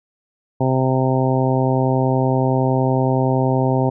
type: harmonic tone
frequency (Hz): 130.7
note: C3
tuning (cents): -1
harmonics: 1 / 2 / 3 / 4 / 5 / 6 / 7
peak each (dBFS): -18 / -21 / -23 / -24 / -25 / -26 / -26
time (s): 0.6-3.9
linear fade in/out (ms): 10
effects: none